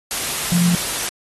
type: tone in noise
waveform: sine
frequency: 174.61 Hz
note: F3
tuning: in tune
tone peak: -14 dBFS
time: 0.52-0.75 s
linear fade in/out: 0 ms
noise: white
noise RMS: -23 dBFS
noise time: 0.11-1.09 s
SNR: +6 dB
effects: AAC 32 kbps